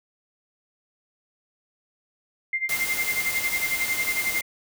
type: tone with tremolo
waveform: sine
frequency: 2098 Hz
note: C7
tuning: 4 cents sharp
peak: -21 dBFS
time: 2.53-4.42 s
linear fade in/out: 2 ms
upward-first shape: sine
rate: 11 Hz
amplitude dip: 85%
type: noise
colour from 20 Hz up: white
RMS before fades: -30 dBFS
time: 2.69-4.41 s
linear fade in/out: 2 ms
effects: none